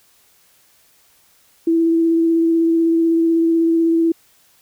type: tone with vibrato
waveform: sine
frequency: 330.4 Hz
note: E4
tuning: 4 cents sharp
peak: -12 dBFS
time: 1.67-4.12 s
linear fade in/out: 5 ms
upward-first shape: sine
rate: 16 Hz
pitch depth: 13 cents each way
effects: white hiss -55 dBFS RMS until 4.61 s